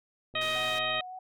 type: click train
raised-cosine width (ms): 2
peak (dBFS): -37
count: 81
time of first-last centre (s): 0.34-0.996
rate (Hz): 122
type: harmonic tone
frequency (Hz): 627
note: D#5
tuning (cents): +13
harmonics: 1 / 2 / 3 / 4 / 5 / 6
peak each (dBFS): -35 / -35 / -35 / -35 / -35 / -35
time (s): 0.35-1.01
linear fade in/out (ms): 5
type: low-pass noise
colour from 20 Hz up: white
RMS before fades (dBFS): -44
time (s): 0.41-0.79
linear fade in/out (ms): 5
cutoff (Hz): 6600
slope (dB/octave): 12
type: tone with vibrato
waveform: sine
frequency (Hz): 740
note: F#5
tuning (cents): 0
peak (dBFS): -39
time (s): 0.55-1.19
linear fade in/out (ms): 5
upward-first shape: sine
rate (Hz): 3.6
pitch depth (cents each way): 17
effects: none